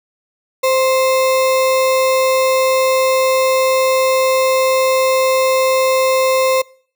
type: tone with sample-and-hold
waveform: sine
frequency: 522 Hz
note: C5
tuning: 4 cents flat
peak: -11 dBFS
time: 0.63-6.62 s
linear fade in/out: 10 ms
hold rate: 1575 Hz
effects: noise-tail reverb RT60 0.5 s tail -24 dB re dry